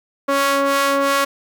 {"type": "ring-modulated tone", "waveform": "sawtooth", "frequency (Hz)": 277.2, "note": "C#4", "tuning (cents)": 0, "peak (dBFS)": -8, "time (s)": [0.28, 1.25], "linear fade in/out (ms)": 10, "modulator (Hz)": 833, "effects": ["high-pass 100 Hz 12 dB/octave", "8-bit"]}